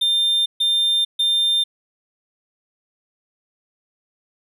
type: tone bursts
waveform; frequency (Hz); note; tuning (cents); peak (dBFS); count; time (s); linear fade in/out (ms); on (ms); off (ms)
triangle; 3600; A7; +39; -14; 3; 0.01-1.64; 10; 450; 140
effects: none